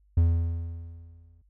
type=tone with exponential decay; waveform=triangle; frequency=83.8 Hz; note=E2; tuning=29 cents sharp; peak=-14 dBFS; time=0.17-1.42 s; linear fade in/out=5 ms; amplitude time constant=270 ms; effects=added 50 Hz sine -59 dBFS peak until 1.49 s